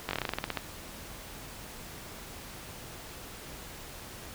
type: slowing click train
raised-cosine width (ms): 0.3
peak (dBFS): -14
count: 13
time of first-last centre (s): 0.09-0.573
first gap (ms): 20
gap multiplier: 1.12
effects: pink hiss -45 dBFS RMS until 4.34 s